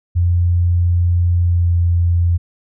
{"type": "tone with pitch glide", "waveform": "sine", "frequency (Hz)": [87.31, 86.26], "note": ["F2", "F2"], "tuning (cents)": [0, -21], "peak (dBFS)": -11, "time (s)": [0.15, 2.38], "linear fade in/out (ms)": 20, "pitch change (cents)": -21, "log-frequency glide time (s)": [1.43, 1.73], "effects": []}